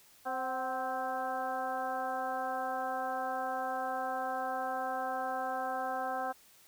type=harmonic tone with a mistuned harmonic; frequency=261.6 Hz; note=C4; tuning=in tune; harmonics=1 / 2 / 3 / 4 / 5 / 6; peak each=-46 / -40 / -35 / -42 / -42 / -43 dBFS; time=0.25-6.33 s; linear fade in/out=20 ms; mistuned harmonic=3; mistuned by=-45 cents; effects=white hiss -61 dBFS RMS until 6.67 s